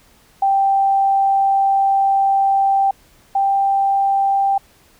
sine tone pair in turn, 784 / 787.2 Hz, G5 / G5, 0 / +7 cents, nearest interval unison, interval 7 cents, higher second, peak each -12 / -13 dBFS, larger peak first, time 0.42-2.91 / 3.35-4.58 s, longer first, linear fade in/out 5 ms, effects pink hiss -52 dBFS RMS until 4.99 s

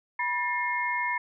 sine tone cluster, 974 / 1784 / 2142 Hz, B5 / A6 / C7, -24 / +23 / +40 cents, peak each -29 / -32 / -30 dBFS, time 0.19-1.18 s, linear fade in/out 5 ms, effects none

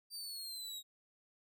sawtooth exponential sweep, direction down, 4699 to 3778 Hz, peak -40 dBFS, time 0.1-0.83 s, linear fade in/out 50 ms, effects none

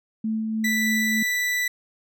sine tone with tremolo, 220 Hz, A3, in tune, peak -22 dBFS, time 0.24-1.23 s, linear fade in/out 5 ms, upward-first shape sine, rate 3.3 Hz, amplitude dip 25%
40% pulse tone, 1975.5 Hz, B6, in tune, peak -21 dBFS, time 0.64-1.68 s, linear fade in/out 5 ms
effects none

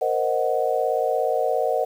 sine chord, C half-diminished seventh, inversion third, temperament equal, 466.2 / 523.3 / 622.3 / 740 Hz, Bb4 / C5 / Eb5 / Gb5, 0 / 0 / 0 / 0 cents, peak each -25 dBFS, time 0.01-1.85 s, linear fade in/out 10 ms, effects 8-bit

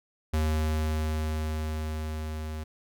square tone with level ramp, 77.78 Hz, D#2, in tune, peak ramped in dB -24 to -34 dBFS, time 0.33-2.64 s, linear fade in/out 10 ms, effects none

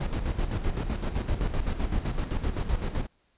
brown noise with tremolo, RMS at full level -26 dBFS, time 0-3.07 s, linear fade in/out 10 ms, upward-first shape square, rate 7.8 Hz, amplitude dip 60%, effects pink hiss -69 dBFS RMS until 3.37 s + resampled to 8000 Hz

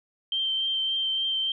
sine tone with vibrato, 3136 Hz, G7, in tune, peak -24 dBFS, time 0.32-1.52 s, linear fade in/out 2 ms, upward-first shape triangle, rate 3.5 Hz, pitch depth 15 cents each way, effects none

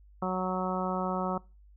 harmonic tone, 185 Hz, F#3, in tune, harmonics 1 / 2 / 3 / 4 / 5 / 6 / 7, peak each -32 / -37 / -36 / -36 / -38 / -38 / -37 dBFS, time 0.22-1.38 s, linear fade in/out 5 ms, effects noise-tail reverb RT60 0.3 s tail -23 dB re dry + added 50 Hz sine -53 dBFS peak until 1.76 s

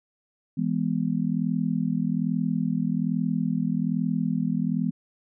sine chord, E major, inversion none, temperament just, 164.81 / 206 / 247.2 Hz, E3 / G#3 / B3, 0 / -14 / +2 cents, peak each -27 dBFS, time 0.57-4.91 s, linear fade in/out 10 ms, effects none

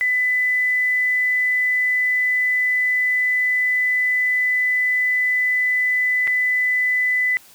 sine tone with dropouts, 2000 Hz, B6, 21 cents sharp, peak -16 dBFS, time 0.01-7.37 s, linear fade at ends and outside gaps 0 ms, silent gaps 6.272-6.276 s, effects white hiss -48 dBFS RMS until 7.54 s

